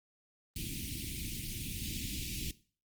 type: band-stop noise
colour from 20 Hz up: pink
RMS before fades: -39 dBFS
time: 0.56-2.51 s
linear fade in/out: 2 ms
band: 330 to 2300 Hz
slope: 48 dB/octave
effects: noise-tail reverb RT60 0.4 s tail -18 dB re dry + Opus 24 kbps